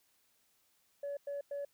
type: tone bursts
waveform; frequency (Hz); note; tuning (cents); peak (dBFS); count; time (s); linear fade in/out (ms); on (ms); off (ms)
sine; 568; C#5; +42; -35; 3; 1.03-1.65; 5; 140; 100
effects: tanh soft clip ceiling -34 dBFS + white hiss -73 dBFS RMS until 1.73 s